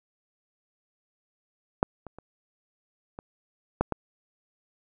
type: clicks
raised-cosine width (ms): 1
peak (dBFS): -6 / -26 / -29 / -24 / -8 / -13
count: 6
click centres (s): 1.829 / 2.067 / 2.186 / 3.189 / 3.81 / 3.923
effects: none